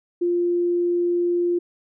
sine tone, 349.2 Hz, F4, in tune, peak -18 dBFS, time 0.21-1.59 s, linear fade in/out 10 ms, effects none

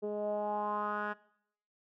10% pulse tone with low-pass filter sweep, 208.5 Hz, G#3, 7 cents sharp, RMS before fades -35 dBFS, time 0.02-1.14 s, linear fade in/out 20 ms, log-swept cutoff 460 to 1700 Hz, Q 4.2, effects noise-tail reverb RT60 0.7 s tail -21 dB re dry

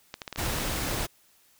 clicks, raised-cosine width 0.2 ms, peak -18 dBFS, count 7, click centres 0.141 / 0.218 / 0.278 / 0.327 / 0.36 / 0.463 / 0.585 s
pink noise, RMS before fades -30 dBFS, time 0.37-1.07 s, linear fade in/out 20 ms
effects white hiss -62 dBFS RMS until 1.59 s

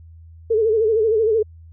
sine tone with vibrato, 440 Hz, A4, in tune, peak -14 dBFS, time 0.5-1.43 s, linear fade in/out 10 ms, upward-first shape sine, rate 13 Hz, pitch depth 82 cents each way, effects added 82 Hz sine -40 dBFS peak until 1.72 s

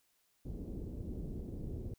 pink low-pass noise, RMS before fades -42 dBFS, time 0.45-1.94 s, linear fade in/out 5 ms, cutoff 410 Hz, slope 24 dB/octave, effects white hiss -75 dBFS RMS until 1.98 s

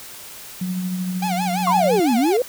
sine tone with tremolo, 183.1 Hz, F#3, 18 cents flat, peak -20 dBFS, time 0.61-2 s, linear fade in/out 5 ms, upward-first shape triangle, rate 13 Hz, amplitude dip 40%
45% pulse tone with vibrato, 770 Hz, G5, 31 cents flat, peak -22 dBFS, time 1.22-2.37 s, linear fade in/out 5 ms, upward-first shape sine, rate 5.9 Hz, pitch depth 190 cents each way
sine exponential two-way sweep, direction down then up, 1130 to 220 to 523 Hz, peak -15 dBFS, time 1.67-2.42 s, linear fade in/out 2 ms, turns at 2.15 s
effects white hiss -38 dBFS RMS until 2.48 s

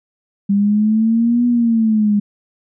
sine exponential two-way sweep, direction up then down, 198.2 to 243.6 to 203.7 Hz, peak -11 dBFS, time 0.49-2.2 s, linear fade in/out 10 ms, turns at 1.46 s, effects none

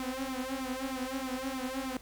sawtooth tone with flanger, 261.6 Hz, C4, in tune, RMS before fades -36 dBFS, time 0-1.97 s, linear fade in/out 2 ms, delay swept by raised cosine 0.83 to 5.73 ms, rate 3.2 Hz, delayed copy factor +0.85, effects added 50 Hz sine -54 dBFS peak until 2.01 s + pink hiss -55 dBFS RMS until 2.01 s

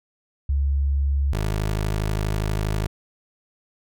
sine / 20% pulse tone pair in turn, 69.7 / 52.37 Hz, C#2 / G#1, +10 / +15 cents, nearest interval perfect fourth, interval 495 cents, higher first, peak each -18 / -17 dBFS, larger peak second, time 0.49-1.33 / 1.33-2.87 s, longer second, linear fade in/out 5 ms, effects none

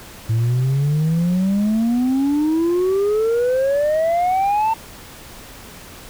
sine exponential sweep, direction up, 110 to 906 Hz, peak -12 dBFS, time 0.29-4.74 s, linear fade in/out 10 ms, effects tanh soft clip ceiling -14 dBFS + pink hiss -39 dBFS RMS until 6.09 s

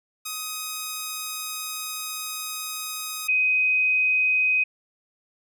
5% pulse / sine tone pair in turn, 1257 / 2513 Hz, D#6 / D#7, +17 / +17 cents, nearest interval octave, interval 1200 cents, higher second, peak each -18 dBFS, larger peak neither, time 0.25-3.28 / 3.28-4.64 s, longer first, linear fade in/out 10 ms, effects none

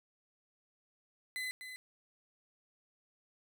35% pulse tone with echo, 2021 Hz, B6, 39 cents sharp, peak -35 dBFS, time 1.36-1.51 s, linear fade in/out 0 ms, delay 250 ms, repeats 1, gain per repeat -8 dB, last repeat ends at 1.76 s, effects none

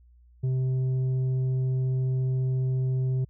sine tone with tanh clipping, 129.6 Hz, C3, 16 cents flat, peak -24 dBFS, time 0.43-3.25 s, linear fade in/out 10 ms, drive 5 dB, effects added 60 Hz sine -53 dBFS peak until 3.29 s

